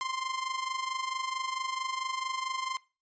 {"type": "tone with amplitude modulation", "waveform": "sawtooth", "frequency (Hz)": 1046.5, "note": "C6", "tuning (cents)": 0, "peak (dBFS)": -25, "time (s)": [0.01, 2.77], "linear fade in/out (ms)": 0, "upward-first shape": "sine", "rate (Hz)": 24.5, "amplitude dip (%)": 70, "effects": ["noise-tail reverb RT60 0.3 s tail -21 dB re dry", "resampled to 16000 Hz"]}